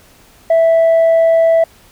sine tone, 658 Hz, E5, 3 cents flat, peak -5 dBFS, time 0.5-1.64 s, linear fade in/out 5 ms, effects tanh soft clip ceiling -6 dBFS + pink hiss -46 dBFS RMS until 1.91 s

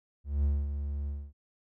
triangle tone with ADSR envelope, 71.5 Hz, D2, 46 cents flat, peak -21 dBFS, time 0.24-1.33 s, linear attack 200 ms, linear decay 230 ms, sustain -8 dB, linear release 250 ms, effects none

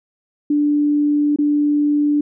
sine tone with dropouts, 293.7 Hz, D4, in tune, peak -13 dBFS, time 0.5-2.21 s, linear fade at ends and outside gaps 5 ms, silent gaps 1.361-1.386 s, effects none

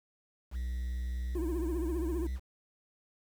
triangle tone with pitch glide, 61.74 to 63.73 Hz, B1 to C2, 0 to -45 cents, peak -30 dBFS, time 0.51-2.4 s, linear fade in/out 50 ms, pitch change +55 cents, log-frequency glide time 1.86-1.93 s
triangle tone with vibrato, 334.8 Hz, E4, 27 cents sharp, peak -30 dBFS, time 1.35-2.27 s, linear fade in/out 5 ms, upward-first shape triangle, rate 15 Hz, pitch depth 160 cents each way
effects tanh soft clip ceiling -23 dBFS + 9-bit

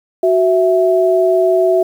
sine tone pair together, 371.6 / 659 Hz, F#4 / E5, +7 / -1 cents, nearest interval minor seventh, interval 992 cents, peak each -12 dBFS, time 0.23-1.83 s, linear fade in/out 5 ms, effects 7-bit

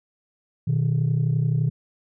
sine tone pair together, 122 / 153.71 Hz, B2 / D#3, -21 / -21 cents, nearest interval major third, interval 400 cents, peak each -20 dBFS, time 0.67-1.7 s, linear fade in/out 10 ms, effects tanh soft clip ceiling -15 dBFS

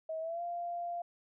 sine tone with pitch glide, 640 to 693.9 Hz, D#5 to F5, +49 to -11 cents, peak -35 dBFS, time 0.09-1.02 s, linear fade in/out 5 ms, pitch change +140 cents, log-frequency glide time 0.2-0.42 s, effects none

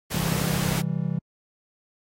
pink noise, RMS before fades -29 dBFS, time 0.1-0.82 s, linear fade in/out 20 ms
triangle chord, C major, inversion none, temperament just, 130.81 / 163.52 / 196.22 Hz, C3 / E3 / G3, 0 / -14 / +2 cents, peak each -28 / -24 / -29 dBFS, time 0.14-1.19 s, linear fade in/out 5 ms
effects high-pass 60 Hz 12 dB/octave + AAC 48 kbps

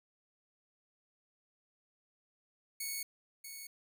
5% pulse tone with echo, 2217 Hz, C#7, in tune, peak -27 dBFS, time 2.8-3.03 s, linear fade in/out 5 ms, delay 640 ms, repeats 1, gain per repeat -8 dB, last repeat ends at 3.67 s, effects none

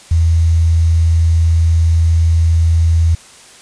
sine tone with quantisation, 82.5 Hz, E2, 2 cents sharp, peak -8 dBFS, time 0.11-3.15 s, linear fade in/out 5 ms, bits 6, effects white hiss -40 dBFS RMS until 3.61 s + resampled to 22050 Hz

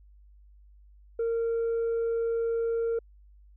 sine tone, 460.5 Hz, A#4, 21 cents flat, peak -23 dBFS, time 1.19-2.99 s, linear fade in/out 5 ms, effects tanh soft clip ceiling -24 dBFS + added 50 Hz sine -52 dBFS peak until 3.56 s

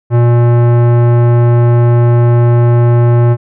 sine tone with tanh clipping, 119.4 Hz, A#2, 42 cents sharp, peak -7 dBFS, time 0.1-3.37 s, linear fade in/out 50 ms, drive 18 dB, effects none

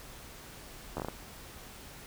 slowing click train, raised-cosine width 1 ms, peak -21 dBFS, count 6, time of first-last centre 0.97-1.085 s, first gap 12 ms, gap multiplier 1.33, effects added 46 Hz sine -56 dBFS peak until 2.06 s + pink hiss -49 dBFS RMS until 2.06 s

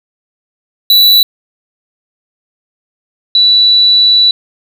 square / sine tone pair in turn, 3951 / 3951 Hz, B7 / B7, 0 / 0 cents, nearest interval unison, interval 0 cents, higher neither, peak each -4 dBFS, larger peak neither, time 0.9-1.23 / 3.35-4.31 s, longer second, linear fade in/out 2 ms, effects 7-bit

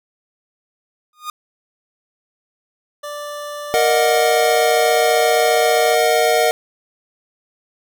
45% pulse tone with exponential growth, 1226 Hz, D#6, 26 cents flat, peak -21 dBFS, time 1.13-1.3 s, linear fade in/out 2 ms, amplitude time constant 35 ms
25% pulse tone, 587.3 Hz, D5, in tune, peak -23 dBFS, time 3.03-5.95 s, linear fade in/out 10 ms
square chord, D# minor, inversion second, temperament equal with one note detuned, 466.2 / 622.3 / 730.2 Hz, A#4 / D#5 / F#5, 0 / 0 / -23 cents, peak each -18 / -18 / -18 dBFS, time 3.74-6.51 s, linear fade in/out 0 ms
effects none

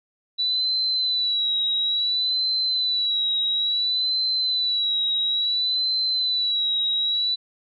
sine tone with vibrato, 3951 Hz, B7, in tune, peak -20 dBFS, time 0.38-7.36 s, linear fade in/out 20 ms, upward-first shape sine, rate 0.58 Hz, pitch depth 55 cents each way, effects none

